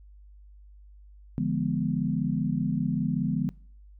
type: chord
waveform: sine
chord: D diminished seventh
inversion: none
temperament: equal with one note detuned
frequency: 146.83 / 171.91 / 207.7 / 246.9 Hz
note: D3 / F3 / Ab3 / Cb4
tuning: 0 / -27 / 0 / 0 cents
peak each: -30 dBFS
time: 1.38-3.49 s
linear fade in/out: 0 ms
effects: noise-tail reverb RT60 0.5 s tail -24 dB re dry + added 50 Hz sine -48 dBFS peak until 3.99 s